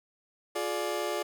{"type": "chord", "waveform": "30% pulse", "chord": "D diminished", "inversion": "first", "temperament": "just", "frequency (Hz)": [352.4, 422.9, 587.3], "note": ["F4", "Ab4", "D5"], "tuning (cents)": [16, 31, 0], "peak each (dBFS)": [-32, -32, -31], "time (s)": [0.55, 1.23], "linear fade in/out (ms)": 10, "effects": []}